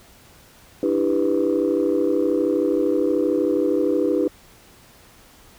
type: chord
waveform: sine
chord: E minor seventh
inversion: third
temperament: just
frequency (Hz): 296.7 / 329.6 / 395.6 / 494.4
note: D4 / E4 / G4 / B4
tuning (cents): +18 / 0 / +16 / +2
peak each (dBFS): -22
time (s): 0.83-4.28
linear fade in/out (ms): 2
effects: tanh soft clip ceiling -10 dBFS + pink hiss -50 dBFS RMS until 5.58 s